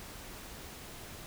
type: silence
effects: pink hiss -47 dBFS RMS until 1.26 s